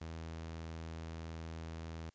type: tone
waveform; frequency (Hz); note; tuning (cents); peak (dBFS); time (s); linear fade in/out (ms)
sawtooth; 81.5; E2; -19; -39; 0.01-2.1; 5
effects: white hiss -75 dBFS RMS until 2.14 s + resampled to 16000 Hz